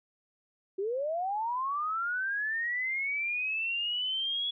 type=linear sweep; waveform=sine; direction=up; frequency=370 to 3384 Hz; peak=-29 dBFS; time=0.78-4.51 s; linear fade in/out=10 ms; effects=none